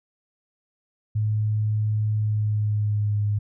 sine tone with pitch glide, 107.1 to 103.75 Hz, A2 to G#2, -46 to -1 cents, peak -20 dBFS, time 1.15-3.39 s, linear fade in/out 10 ms, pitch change -55 cents, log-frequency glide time 2.16-3.25 s, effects none

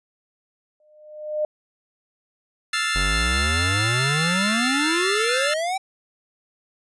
sine tone with exponential growth, 607 Hz, D#5, 43 cents flat, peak -18 dBFS, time 0.8-1.45 s, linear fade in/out 2 ms, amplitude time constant 140 ms
25% pulse chord, F major seventh, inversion third, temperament equal, 1318.5 / 1396.9 / 1760 / 2093 Hz, E6 / F6 / A6 / C7, 0 / 0 / 0 / 0 cents, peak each -24 / -24 / -21 / -25 dBFS, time 2.73-5.54 s, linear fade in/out 5 ms
square exponential sweep, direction up, 44.33 to 784 Hz, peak -23 dBFS, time 2.95-5.78 s, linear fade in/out 10 ms
effects resampled to 24000 Hz

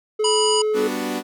triangle tone, 428.7 Hz, A4, 45 cents flat, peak -16 dBFS, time 0.19-0.88 s, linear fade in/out 10 ms
harmonic tone, 979 Hz, B5, 15 cents flat, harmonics 1 / 3 / 5 / 7 / 9, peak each -23 / -23 / -25 / -27 / -28 dBFS, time 0.24-0.62 s, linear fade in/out 5 ms
sawtooth chord, G major seventh, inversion none, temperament equal, 196 / 246.9 / 293.7 / 370 Hz, G3 / B3 / D4 / F#4, 0 / 0 / 0 / 0 cents, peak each -28 / -23 / -24 / -26 dBFS, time 0.73-1.23 s, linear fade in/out 50 ms
effects none

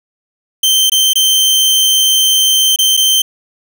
sawtooth tone with dropouts, 3117 Hz, G7, 11 cents flat, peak -5 dBFS, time 0.63-3.22 s, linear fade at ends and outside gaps 5 ms, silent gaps 0.898-0.918 / 1.134-1.155 / 2.761-2.787 / 2.968-2.973 s, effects none

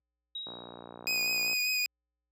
sine tone with exponential decay, 3819 Hz, A#7, 41 cents sharp, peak -34 dBFS, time 0.35-1.09 s, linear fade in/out 5 ms, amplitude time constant 160 ms
click train, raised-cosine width 1 ms, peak -30 dBFS, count 64, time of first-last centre 0.47-1.531 s, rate 59.4 Hz
25% pulse tone with vibrato, 2489 Hz, D#7, in tune, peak -24 dBFS, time 1.07-1.86 s, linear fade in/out 0 ms, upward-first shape triangle, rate 5.1 Hz, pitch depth 24 cents each way
effects added 60 Hz sine -70 dBFS peak until 2.31 s + high-pass 150 Hz 12 dB/octave

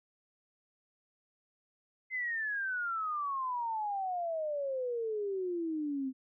sine exponential sweep, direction down, 2081 to 257 Hz, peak -32 dBFS, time 2.1-6.13 s, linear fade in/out 50 ms, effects none

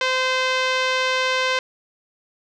5% pulse tone with low-pass filter, 516 Hz, C5, 24 cents flat, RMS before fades -21 dBFS, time 0.01-1.59 s, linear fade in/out 2 ms, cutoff 3200 Hz, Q 0.63, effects none

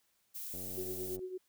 violet noise, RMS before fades -43 dBFS, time 0.34-1.17 s, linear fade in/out 20 ms
click train, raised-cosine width 2 ms, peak -36 dBFS, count 61, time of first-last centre 0.54-1.192 s, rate 92 Hz
sine tone with tremolo, 370 Hz, F#4, in tune, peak -36 dBFS, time 0.77-1.38 s, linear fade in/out 10 ms, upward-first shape triangle, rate 9 Hz, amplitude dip 70%
effects white hiss -75 dBFS RMS until 1.48 s

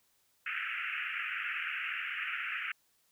white band-pass noise, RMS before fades -37 dBFS, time 0.46-2.72 s, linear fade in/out 5 ms, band 1300 to 2800 Hz, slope 96 dB/octave, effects white hiss -72 dBFS RMS until 3.11 s

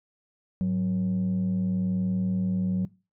sine tone pair together, 103.83 / 184.84 Hz, G#2 / F#3, 0 / -1 cents, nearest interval minor seventh, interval 999 cents, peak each -31 / -21 dBFS, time 0.61-2.85 s, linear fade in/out 0 ms, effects noise-tail reverb RT60 0.3 s tail -22 dB re dry + tanh soft clip ceiling -21 dBFS

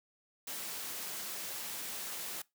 white high-pass noise, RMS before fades -41 dBFS, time 0.47-2.42 s, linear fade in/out 5 ms, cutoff 160 Hz, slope 12 dB/octave, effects noise-tail reverb RT60 0.2 s tail -22 dB re dry

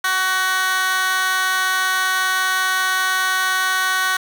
15% pulse tone with high-pass filter, 374.6 Hz, F#4, 21 cents sharp, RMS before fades -19 dBFS, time 0.04-4.17 s, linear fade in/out 5 ms, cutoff 1500 Hz, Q 1.8, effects 7-bit

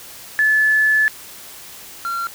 sine / triangle tone pair in turn, 1730 / 1373.1 Hz, A6 / F6, -30 / -30 cents, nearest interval major third, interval 400 cents, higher first, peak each -12 / -19 dBFS, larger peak first, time 0.39-1.08 / 2.05-2.27 s, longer first, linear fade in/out 0 ms, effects white hiss -38 dBFS RMS until 2.34 s

